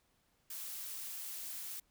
blue noise, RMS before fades -44 dBFS, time 0.5-1.8 s, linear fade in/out 5 ms, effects pink hiss -75 dBFS RMS until 1.9 s

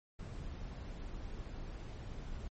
brown noise, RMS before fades -44 dBFS, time 0.19-2.48 s, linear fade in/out 5 ms, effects MP3 32 kbps

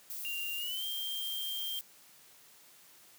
violet noise, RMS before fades -41 dBFS, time 0.1-1.81 s, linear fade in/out 0 ms
sine tone with pitch glide, 2784 to 3180 Hz, F7 to G7, -6 to +24 cents, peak -36 dBFS, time 0.25-1.79 s, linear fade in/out 0 ms, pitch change +230 cents, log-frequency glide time 0.56-0.85 s
effects white hiss -59 dBFS RMS until 3.18 s + high-pass 100 Hz 12 dB/octave

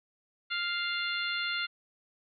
harmonic tone, 698.5 Hz, F5, in tune, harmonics 2 / 3 / 4 / 5 / 6, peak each -34 / -36 / -37 / -38 / -39 dBFS, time 0.5-1.67 s, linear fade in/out 20 ms, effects none

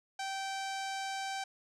sawtooth tone with low-pass filter, 777 Hz, G5, 16 cents flat, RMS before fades -38 dBFS, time 0.19-1.44 s, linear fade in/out 5 ms, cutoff 6700 Hz, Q 1.4, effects none

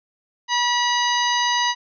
harmonic tone with a mistuned harmonic, 968 Hz, B5, 35 cents flat, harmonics 1 / 2 / 3 / 4 / 5 / 6, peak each -21 / -24 / -26 / -27 / -28 / -29 dBFS, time 0.48-1.75 s, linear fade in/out 50 ms, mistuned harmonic 6, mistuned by +99 cents, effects none

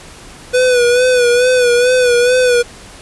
square tone with vibrato, 493.9 Hz, B4, in tune, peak -9 dBFS, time 0.53-2.63 s, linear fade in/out 20 ms, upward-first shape sine, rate 2.3 Hz, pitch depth 51 cents each way, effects pink hiss -36 dBFS RMS until 3.01 s + resampled to 24000 Hz

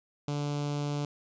sawtooth tone with notch filter, 145.4 Hz, D3, 17 cents flat, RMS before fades -32 dBFS, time 0.28-1.05 s, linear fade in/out 2 ms, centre 1800 Hz, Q 1.3, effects resampled to 16000 Hz

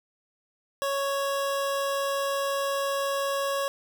25% pulse tone, 554.4 Hz, C#5, in tune, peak -22 dBFS, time 0.82-3.68 s, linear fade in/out 0 ms, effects none

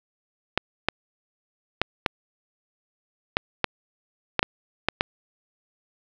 clicks, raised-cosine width 0.3 ms, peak -3 dBFS, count 10, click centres 0.576 / 0.886 / 1.816 / 2.062 / 3.369 / 3.643 / 4.393 / 4.429 / 4.886 / 5.009 s, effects low-pass 5000 Hz 12 dB/octave + 7-bit

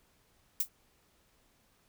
violet noise with exponential decay, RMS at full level -24 dBFS, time 0.6-0.69 s, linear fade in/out 5 ms, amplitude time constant 18 ms, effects pink hiss -69 dBFS RMS until 1.88 s

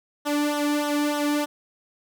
sawtooth tone with flanger, 293.7 Hz, D4, in tune, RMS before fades -24 dBFS, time 0.25-1.46 s, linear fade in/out 20 ms, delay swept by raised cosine 0.42 to 1.52 ms, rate 3.3 Hz, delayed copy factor -0.75, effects none

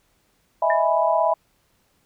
sine chord, E major seventh, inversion third, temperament equal, 622.3 / 659.3 / 830.6 / 987.8 Hz, D#5 / E5 / G#5 / B5, 0 / 0 / 0 / 0 cents, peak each -24 / -20 / -24 / -22 dBFS, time 0.62-1.34 s, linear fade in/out 5 ms
sine tone with exponential decay, 1800 Hz, A6, 39 cents sharp, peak -20 dBFS, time 0.7-0.87 s, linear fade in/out 2 ms, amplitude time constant 35 ms
effects pink hiss -65 dBFS RMS until 2.05 s

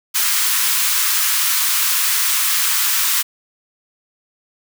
white high-pass noise, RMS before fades -17 dBFS, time 0.14-3.23 s, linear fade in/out 20 ms, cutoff 980 Hz, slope 48 dB/octave, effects none

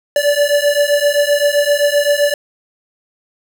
square beating tone pair, 576 / 583.7 Hz, D5 / D5, -34 / -11 cents, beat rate 7.7 Hz, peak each -15 dBFS, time 0.16-2.34 s, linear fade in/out 2 ms, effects none

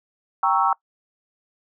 sine chord, G diminished seventh, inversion none, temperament equal, 784 / 932.3 / 1108.7 / 1318.5 Hz, G5 / Bb5 / Db6 / Fb6, 0 / 0 / 0 / 0 cents, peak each -22 dBFS, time 0.43-0.73 s, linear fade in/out 2 ms, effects noise-tail reverb RT60 0.1 s tail -23 dB re dry

